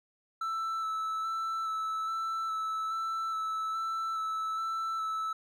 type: tone with vibrato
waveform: triangle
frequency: 1318.5 Hz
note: E6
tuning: in tune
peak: -29 dBFS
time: 0.41-5.33 s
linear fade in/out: 5 ms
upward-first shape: square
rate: 1.2 Hz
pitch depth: 12 cents each way
effects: none